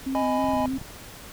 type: tone with vibrato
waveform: sine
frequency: 261.6 Hz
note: C4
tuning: in tune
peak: -25 dBFS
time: 0.06-0.78 s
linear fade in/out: 10 ms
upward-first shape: square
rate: 3.1 Hz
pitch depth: 32 cents each way
type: chord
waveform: triangle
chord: G# minor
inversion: second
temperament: just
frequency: 623 / 830.6 / 996.7 Hz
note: D#5 / G#5 / B5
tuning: +2 / 0 / +16 cents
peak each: -25 / -25 / -28 dBFS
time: 0.15-0.66 s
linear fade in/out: 0 ms
type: clicks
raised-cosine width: 5 ms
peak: -26 dBFS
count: 10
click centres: 0.442 / 0.488 / 0.536 / 0.568 / 0.604 / 0.643 / 0.68 / 0.736 / 0.784 / 0.815 s
effects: pink hiss -43 dBFS RMS until 1.32 s